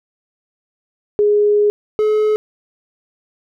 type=tone pair in turn; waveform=sine / triangle; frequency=415.3 / 427.5 Hz; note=G#4 / A4; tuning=0 / -50 cents; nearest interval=minor second; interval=50 cents; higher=second; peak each=-10 dBFS; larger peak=neither; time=1.19-1.7 / 1.99-2.36 s; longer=first; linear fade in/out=0 ms; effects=none